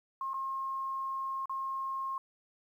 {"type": "tone with dropouts", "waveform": "sine", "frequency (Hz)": 1072, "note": "C6", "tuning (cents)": 42, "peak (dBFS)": -33, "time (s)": [0.21, 2.18], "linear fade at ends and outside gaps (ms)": 2, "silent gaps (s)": [[0.334, 0.341], [1.457, 1.495]], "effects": ["11-bit"]}